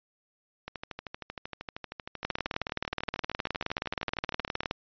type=two click trains; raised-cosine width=0.3 ms; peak=-21 / -13 dBFS; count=53 / 48; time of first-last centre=0.68-4.711 / 2.25-4.711 s; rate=12.9 / 19.1 Hz; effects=resampled to 11025 Hz